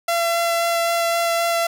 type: tone with vibrato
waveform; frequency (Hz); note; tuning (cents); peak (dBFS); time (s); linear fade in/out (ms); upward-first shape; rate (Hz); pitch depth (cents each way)
sawtooth; 678; E5; +49; -14; 0.08-1.67; 5; sine; 3.8; 8
effects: none